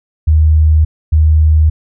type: tone pair in turn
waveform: sine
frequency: 77.78 / 77.78 Hz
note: D#2 / D#2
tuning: 0 / 0 cents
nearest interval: unison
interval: 0 cents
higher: neither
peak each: -5 dBFS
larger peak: neither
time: 0.27-0.85 / 1.12-1.7 s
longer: neither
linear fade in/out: 10 ms
effects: none